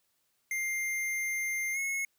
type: tone with pitch glide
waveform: square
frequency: 2100 to 2179 Hz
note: C7 to C#7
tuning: +6 to -30 cents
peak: -31 dBFS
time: 0.51-2.05 s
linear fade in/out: 2 ms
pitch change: +64 cents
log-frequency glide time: 1.73-1.78 s
effects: white hiss -75 dBFS RMS until 2.18 s